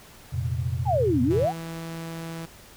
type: chord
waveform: sine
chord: F suspended fourth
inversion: none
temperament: equal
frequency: 87.31 / 116.54 / 130.81 Hz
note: F2 / Bb2 / C3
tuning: 0 / 0 / 0 cents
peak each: -29 dBFS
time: 0.32-1.46 s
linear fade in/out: 20 ms
type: exponential two-way sweep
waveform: sine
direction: down then up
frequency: 896 to 233.1 to 857 Hz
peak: -20 dBFS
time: 0.85-1.53 s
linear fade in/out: 50 ms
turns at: 1.22 s
type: tone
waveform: sawtooth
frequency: 164.81 Hz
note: E3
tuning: in tune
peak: -29 dBFS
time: 1.3-2.46 s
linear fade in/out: 10 ms
effects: pink hiss -49 dBFS RMS until 2.76 s